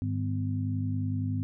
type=harmonic tone with a mistuned harmonic; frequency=50.8 Hz; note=G#1; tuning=38 cents flat; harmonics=2 / 3 / 4 / 5; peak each=-29 / -37 / -43 / -33 dBFS; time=0.02-1.43 s; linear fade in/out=0 ms; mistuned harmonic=4; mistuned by=-56 cents; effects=none